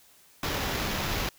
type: noise with sample-and-hold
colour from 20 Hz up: pink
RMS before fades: -30 dBFS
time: 0.43-1.29 s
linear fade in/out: 2 ms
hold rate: 8820 Hz
effects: white hiss -58 dBFS RMS until 1.38 s